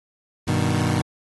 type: chord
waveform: 25% pulse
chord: G augmented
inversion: none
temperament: equal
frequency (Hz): 98 / 123.47 / 155.56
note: G2 / B2 / D#3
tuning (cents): 0 / 0 / 0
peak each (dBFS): -20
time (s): 0.47-1.02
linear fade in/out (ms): 10
effects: AAC 32 kbps